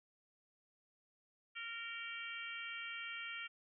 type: harmonic tone with a mistuned harmonic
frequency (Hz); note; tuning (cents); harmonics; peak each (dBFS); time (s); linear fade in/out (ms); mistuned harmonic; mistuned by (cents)
462.8; A#4; -13; 3 / 4 / 5 / 6 / 7; -49 / -51 / -47 / -50 / -51; 1.55-3.48; 20; 7; -40
effects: none